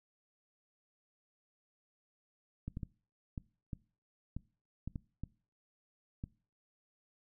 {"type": "clicks", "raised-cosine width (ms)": 5, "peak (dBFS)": -27, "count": 10, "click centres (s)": [2.68, 2.771, 2.832, 3.378, 3.732, 4.366, 4.876, 4.958, 5.236, 6.239], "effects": ["noise-tail reverb RT60 0.4 s tail -22 dB re dry"]}